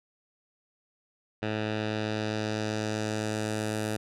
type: tone with low-pass filter sweep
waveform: 10% pulse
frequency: 107.8 Hz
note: A2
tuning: 35 cents flat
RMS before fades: -31 dBFS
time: 1.42-3.97 s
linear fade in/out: 10 ms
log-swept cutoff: 3000 to 11000 Hz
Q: 1.4
effects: none